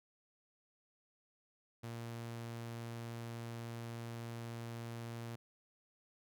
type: tone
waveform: sawtooth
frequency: 116.54 Hz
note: A#2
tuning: in tune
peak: -39 dBFS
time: 1.83-5.36 s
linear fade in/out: 10 ms
effects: none